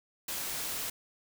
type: noise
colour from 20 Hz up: white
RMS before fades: -36 dBFS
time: 0.28-0.9 s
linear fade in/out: 5 ms
effects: none